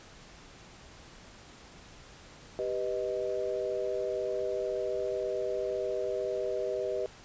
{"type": "chord", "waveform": "sine", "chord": "G augmented", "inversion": "none", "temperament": "equal", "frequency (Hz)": [392, 493.9, 622.3], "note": ["G4", "B4", "D#5"], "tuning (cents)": [0, 0, 0], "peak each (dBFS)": -34, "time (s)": [2.59, 7.06], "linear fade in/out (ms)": 0, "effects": ["pink hiss -52 dBFS RMS until 7.24 s", "resampled to 16000 Hz"]}